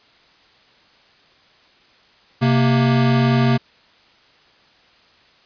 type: tone pair together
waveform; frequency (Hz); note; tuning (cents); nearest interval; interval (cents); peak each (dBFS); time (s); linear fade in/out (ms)
square; 130.82 / 233.1; C3 / A#3; 0 / 0; minor seventh; 1000; -16 / -18; 2.41-3.58; 20
effects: white hiss -53 dBFS RMS until 5.45 s + resampled to 11025 Hz